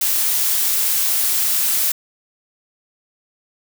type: noise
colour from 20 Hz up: blue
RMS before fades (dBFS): -18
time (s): 0.01-1.92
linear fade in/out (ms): 5
effects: none